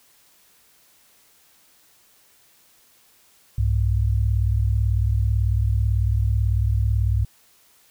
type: tone pair together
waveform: sine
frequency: 64.5 / 102.61 Hz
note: C2 / G#2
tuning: -24 / -20 cents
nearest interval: minor sixth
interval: 804 cents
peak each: -20 dBFS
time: 3.58-7.25 s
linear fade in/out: 5 ms
effects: white hiss -57 dBFS RMS until 7.9 s